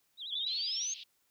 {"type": "tone with vibrato", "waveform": "sine", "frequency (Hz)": 3520, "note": "A7", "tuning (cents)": 0, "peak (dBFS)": -39, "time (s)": [0.17, 0.87], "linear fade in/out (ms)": 50, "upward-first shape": "sine", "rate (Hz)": 11, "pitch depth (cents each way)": 200}
{"type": "exponential sweep", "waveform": "sine", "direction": "up", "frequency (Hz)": [3322, 6520], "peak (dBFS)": -33, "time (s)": [0.32, 0.94], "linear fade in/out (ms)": 5}
{"type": "band-pass noise", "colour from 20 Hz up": "pink", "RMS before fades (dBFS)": -48, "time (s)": [0.46, 1.04], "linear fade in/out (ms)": 10, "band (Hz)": [2800, 4500], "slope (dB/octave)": 48}
{"effects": ["white hiss -74 dBFS RMS until 1.3 s"]}